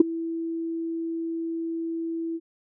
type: tone with ADSR envelope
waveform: sine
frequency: 330 Hz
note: E4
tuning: 2 cents sharp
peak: -6 dBFS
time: 0-2.4 s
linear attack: 5 ms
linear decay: 14 ms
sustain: -21 dB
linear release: 44 ms
effects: tanh soft clip ceiling -3 dBFS